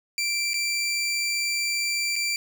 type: tone with dropouts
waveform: 20% pulse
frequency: 2349 Hz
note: D7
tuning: in tune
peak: -19 dBFS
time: 0.18-2.36 s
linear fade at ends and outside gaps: 1 ms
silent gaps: 0.534-0.541 / 2.157-2.162 s
effects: 10-bit